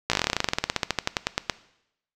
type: slowing click train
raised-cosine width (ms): 0.2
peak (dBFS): -4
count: 28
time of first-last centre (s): 0.1-1.498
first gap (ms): 16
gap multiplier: 1.08
effects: noise-tail reverb RT60 0.8 s tail -18 dB re dry